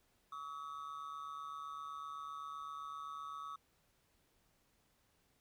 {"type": "ring-modulated tone", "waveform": "triangle", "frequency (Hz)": 1209, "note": "D6", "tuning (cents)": 50, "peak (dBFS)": -39, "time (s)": [0.32, 3.56], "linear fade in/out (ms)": 5, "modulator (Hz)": 73.9, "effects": ["pink hiss -75 dBFS RMS until 5.4 s"]}